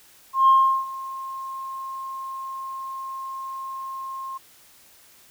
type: tone with ADSR envelope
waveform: sine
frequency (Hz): 1066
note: C6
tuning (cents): +32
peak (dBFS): -10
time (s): 0.33-4.38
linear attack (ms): 150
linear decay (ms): 370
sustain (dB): -20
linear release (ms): 11
effects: tanh soft clip ceiling -8 dBFS + white hiss -53 dBFS RMS until 5.3 s